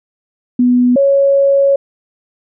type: tone pair in turn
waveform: sine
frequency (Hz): 246.9 / 554.3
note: B3 / C#5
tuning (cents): 0 / 0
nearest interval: octave + major second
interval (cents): 1400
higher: second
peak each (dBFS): -7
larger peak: neither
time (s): 0.59-0.96 / 0.96-1.76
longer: second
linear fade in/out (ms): 5
effects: none